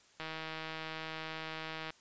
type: click train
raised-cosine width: 0.3 ms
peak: -25 dBFS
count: 272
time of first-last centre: 0.2-1.904 s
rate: 159 Hz
effects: white hiss -64 dBFS RMS until 2 s + resampled to 16000 Hz